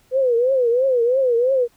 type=tone with vibrato; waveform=sine; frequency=500 Hz; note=B4; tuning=21 cents sharp; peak=-14 dBFS; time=0.11-1.68 s; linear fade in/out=50 ms; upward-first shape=triangle; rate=3 Hz; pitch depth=160 cents each way; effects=pink hiss -58 dBFS RMS until 1.76 s